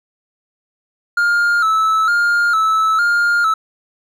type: tone with vibrato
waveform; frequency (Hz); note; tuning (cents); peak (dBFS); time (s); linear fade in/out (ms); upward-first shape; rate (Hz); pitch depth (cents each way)
triangle; 1357; E6; +50; -10; 1.17-3.54; 5; square; 1.1; 66
effects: none